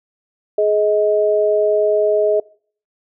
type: tone pair together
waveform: sine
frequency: 420.5 / 630 Hz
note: G#4 / D#5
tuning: +22 / +21 cents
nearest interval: perfect fifth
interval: 699 cents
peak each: -15 dBFS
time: 0.58-2.4 s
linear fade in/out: 5 ms
effects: noise-tail reverb RT60 0.5 s tail -24 dB re dry